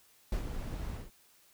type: noise with ADSR envelope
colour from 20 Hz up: brown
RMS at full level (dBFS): -31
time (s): 0.32-1.11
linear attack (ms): 3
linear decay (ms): 96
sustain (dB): -7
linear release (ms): 170
effects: white hiss -64 dBFS RMS until 1.53 s